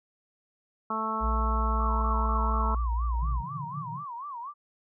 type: harmonic tone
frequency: 220 Hz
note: A3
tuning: in tune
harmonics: 1 / 2 / 3 / 4 / 5 / 6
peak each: -36 / -40 / -40 / -35 / -31 / -33 dBFS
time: 0.9-2.75 s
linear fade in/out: 5 ms
type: tone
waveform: sine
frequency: 58.27 Hz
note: A#1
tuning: in tune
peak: -25 dBFS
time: 1.2-3.43 s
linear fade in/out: 50 ms
type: tone with vibrato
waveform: sine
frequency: 1046.5 Hz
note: C6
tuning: in tune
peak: -35 dBFS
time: 1.77-4.54 s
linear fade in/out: 50 ms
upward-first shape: sine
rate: 4.1 Hz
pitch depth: 210 cents each way
type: band-pass noise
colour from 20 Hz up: pink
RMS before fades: -39 dBFS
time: 3.2-4.05 s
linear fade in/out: 50 ms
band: 120 to 170 Hz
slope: 96 dB/octave
effects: none